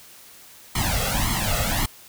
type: noise with flanger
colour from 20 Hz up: pink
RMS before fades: -23 dBFS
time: 0.75-1.86 s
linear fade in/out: 5 ms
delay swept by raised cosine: 0.94 to 1.53 ms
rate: 1.8 Hz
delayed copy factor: +1
effects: white hiss -47 dBFS RMS until 2.08 s